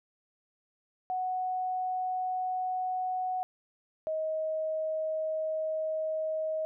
sine tone pair in turn, 740 / 630 Hz, F#5 / D#5, 0 / +21 cents, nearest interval minor third, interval 279 cents, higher first, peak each -29 / -29 dBFS, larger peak neither, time 1.1-3.43 / 4.07-6.65 s, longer second, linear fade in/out 0 ms, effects none

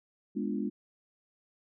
sine chord, G# diminished seventh, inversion none, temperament equal, 207.7 / 246.9 / 293.7 / 349.2 Hz, G#3 / B3 / D4 / F4, 0 / 0 / 0 / 0 cents, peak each -33 / -36 / -36 / -39 dBFS, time 0.35-0.7 s, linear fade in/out 20 ms, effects none

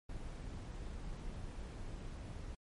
brown noise, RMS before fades -45 dBFS, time 0.09-2.55 s, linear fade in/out 5 ms, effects MP3 48 kbps

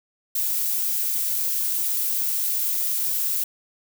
violet noise, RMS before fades -24 dBFS, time 0.35-3.44 s, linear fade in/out 5 ms, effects none

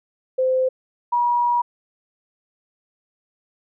sine tone pair in turn, 517 / 961.4 Hz, C5 / B5, -21 / -47 cents, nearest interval major seventh, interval 1074 cents, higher second, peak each -16 dBFS, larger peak neither, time 0.38-0.69 / 1.12-1.62 s, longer second, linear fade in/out 10 ms, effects none

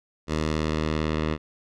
10% pulse tone with low-pass filter sweep, 77.78 Hz, D#2, in tune, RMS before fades -26 dBFS, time 0.27-1.38 s, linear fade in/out 50 ms, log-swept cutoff 6300 to 3200 Hz, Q 0.94, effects none

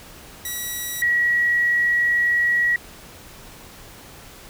5% pulse / sine tone pair in turn, 1935 / 1918.3 Hz, B6 / A#6, -36 / +49 cents, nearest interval unison, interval 15 cents, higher first, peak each -16 dBFS, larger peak neither, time 0.45-1.02 / 1.02-2.76 s, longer second, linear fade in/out 2 ms, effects pink hiss -43 dBFS RMS until 4.49 s

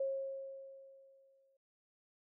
sine tone with exponential decay, 541 Hz, C#5, 42 cents flat, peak -32 dBFS, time 0-1.57 s, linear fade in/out 5 ms, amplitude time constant 340 ms, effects none

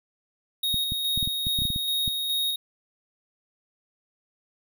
square tone with tremolo, 3750 Hz, A#7, 10 cents sharp, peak -24 dBFS, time 0.63-2.56 s, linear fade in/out 5 ms, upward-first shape square, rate 2.4 Hz, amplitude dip 30%
clicks, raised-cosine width 5 ms, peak -20 dBFS, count 12, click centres 0.743 / 0.921 / 1.176 / 1.228 / 1.275 / 1.469 / 1.589 / 1.62 / 1.653 / 1.703 / 1.761 / 2.078 s
effects none

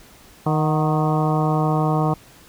harmonic tone with a mistuned harmonic, 155.56 Hz, D#3, in tune, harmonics 1 / 2 / 3 / 4 / 5 / 6 / 7 / 8, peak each -19 / -25 / -27 / -29 / -25 / -30 / -28 / -33 dBFS, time 0.46-2.14 s, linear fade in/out 5 ms, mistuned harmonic 5, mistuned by -54 cents, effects pink hiss -48 dBFS RMS until 2.48 s

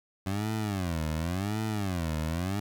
20% pulse tone with vibrato, 92.5 Hz, F#2, in tune, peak -24 dBFS, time 0.26-2.6 s, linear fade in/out 5 ms, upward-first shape sine, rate 0.91 Hz, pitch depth 300 cents each way, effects 11-bit

